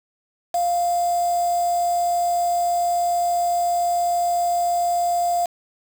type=tone with quantisation; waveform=sine; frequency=698.5 Hz; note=F5; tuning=in tune; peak=-18 dBFS; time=0.54-5.46 s; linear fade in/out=5 ms; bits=5; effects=none